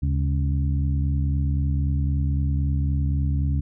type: harmonic tone with a mistuned harmonic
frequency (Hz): 69.7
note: C#2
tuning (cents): +10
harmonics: 1 / 2 / 3 / 4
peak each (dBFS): -21 / -25 / -35 / -34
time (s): 0.02-3.61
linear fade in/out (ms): 10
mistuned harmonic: 1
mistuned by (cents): +140
effects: none